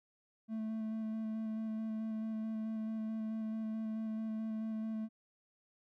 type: tone with vibrato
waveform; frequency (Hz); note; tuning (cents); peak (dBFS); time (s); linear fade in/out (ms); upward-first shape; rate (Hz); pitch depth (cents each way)
triangle; 220; A3; 0; -34; 0.48-5.09; 50; square; 4.6; 11
effects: none